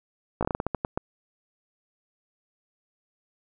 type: slowing click train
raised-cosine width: 1 ms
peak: -12 dBFS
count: 11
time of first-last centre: 0.41-0.975 s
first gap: 17 ms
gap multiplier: 1.25
effects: none